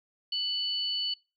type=tone pair together; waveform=sine; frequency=2979 / 4450 Hz; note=F#7 / C#8; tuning=+11 / +6 cents; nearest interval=perfect fifth; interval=695 cents; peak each=-31 / -31 dBFS; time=0.32-1.14 s; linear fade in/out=5 ms; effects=noise-tail reverb RT60 0.3 s tail -24 dB re dry